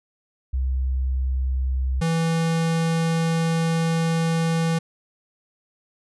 sine / square tone pair in turn, 65 / 164.41 Hz, C2 / E3, -11 / -4 cents, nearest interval octave + major third, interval 1607 cents, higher second, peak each -20 / -20 dBFS, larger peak neither, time 0.53-2.01 / 2.01-4.79 s, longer second, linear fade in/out 10 ms, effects resampled to 24000 Hz

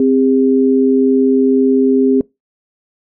sine tone pair together, 261.9 / 404 Hz, C4 / G#4, +2 / -48 cents, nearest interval minor sixth, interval 750 cents, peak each -10 / -13 dBFS, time 0-2.21 s, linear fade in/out 2 ms, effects noise-tail reverb RT60 0.2 s tail -23 dB re dry

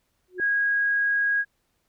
sine tone with exponential growth, 364.6 Hz, F#4, 25 cents flat, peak -27 dBFS, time 0.28-0.4 s, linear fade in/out 1 ms, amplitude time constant 26 ms
sine tone, 1644 Hz, G#6, 18 cents flat, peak -20 dBFS, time 0.38-1.45 s, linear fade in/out 50 ms
effects pink hiss -72 dBFS RMS until 1.88 s

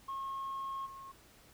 sine tone with level steps, 1083 Hz, C#6, 41 cents flat, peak -35 / -46 dBFS, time 0.08-1.12 s, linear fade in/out 10 ms, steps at 0.85 s, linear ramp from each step 20 ms, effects tanh soft clip ceiling -35 dBFS + pink hiss -61 dBFS RMS until 1.53 s

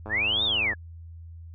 click train, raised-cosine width 1 ms, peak -24 dBFS, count 73, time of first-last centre 0.06-0.733 s, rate 107 Hz
sine linear two-way sweep, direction up then down, 1614 to 3758 to 1614 Hz, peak -22 dBFS, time 0.09-0.75 s, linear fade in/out 50 ms, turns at 0.44 s
effects added 83 Hz sine -40 dBFS peak until 1.54 s

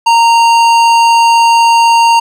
sine tone with hard clipping, 926 Hz, A#5, 12 cents flat, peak -6 dBFS, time 0.06-2.2 s, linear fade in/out 10 ms, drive 14 dB, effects none

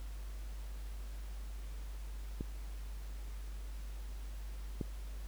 clicks, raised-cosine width 3 ms, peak -26 / -23 dBFS, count 2, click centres 2.409 / 4.812 s, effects added 50 Hz sine -41 dBFS peak until 5.27 s + pink hiss -58 dBFS RMS until 5.27 s

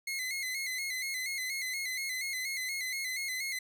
sawtooth tone with vibrato, 2093 Hz, C7, in tune, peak -30 dBFS, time 0.07-3.59 s, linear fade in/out 5 ms, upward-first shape square, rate 4.2 Hz, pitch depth 55 cents each way, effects none

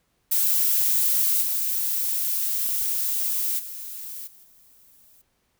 violet noise with level steps, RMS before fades -21 / -25 / -36 / -51 / -55 dBFS, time 0.31-5.22 s, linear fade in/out 10 ms, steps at 1.41 / 3.58 / 4.26 / 4.43 s, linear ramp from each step 20 ms, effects pink hiss -70 dBFS RMS until 5.59 s

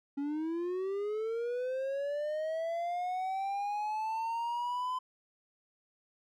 triangle linear sweep, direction up, 277.2 to 1021 Hz, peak -30 dBFS, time 0.17-4.99 s, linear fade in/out 10 ms, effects none

